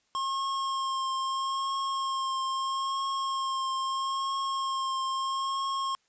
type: tone with vibrato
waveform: square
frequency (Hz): 1073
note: C6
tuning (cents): +43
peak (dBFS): -29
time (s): 0.15-5.95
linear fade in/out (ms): 0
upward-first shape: triangle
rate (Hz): 0.77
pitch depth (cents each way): 19
effects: white hiss -71 dBFS RMS until 6.08 s + resampled to 16000 Hz